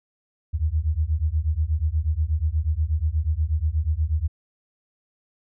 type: beating tone pair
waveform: sine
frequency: 74 / 82.3 Hz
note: D2 / E2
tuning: +14 / -2 cents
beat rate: 8.3 Hz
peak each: -23 dBFS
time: 0.53-4.28 s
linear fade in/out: 20 ms
effects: none